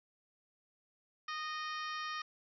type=harmonic tone; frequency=618 Hz; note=D#5; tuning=12 cents flat; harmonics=2 / 3 / 4 / 5 / 6 / 7 / 8 / 9; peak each=-40 / -44 / -49 / -50 / -52 / -53 / -55 / -51 dBFS; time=1.28-2.22 s; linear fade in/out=5 ms; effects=none